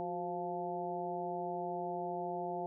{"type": "harmonic tone with a mistuned harmonic", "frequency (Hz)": 174.61, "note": "F3", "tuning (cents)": 0, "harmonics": [1, 2, 3, 4, 5], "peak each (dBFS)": [-46, -41, -45, -39, -44], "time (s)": [0, 2.66], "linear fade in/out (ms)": 0, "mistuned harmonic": 2, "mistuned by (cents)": 67, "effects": []}